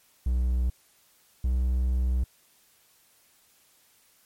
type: tone pair in turn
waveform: triangle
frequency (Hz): 61.8 / 62.81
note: B1 / B1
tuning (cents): +2 / +30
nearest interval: unison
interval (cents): 28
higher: second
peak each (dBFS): -20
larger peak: neither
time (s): 0.26-0.7 / 1.44-2.24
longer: second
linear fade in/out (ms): 5
effects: white hiss -62 dBFS RMS until 4.25 s + MP3 64 kbps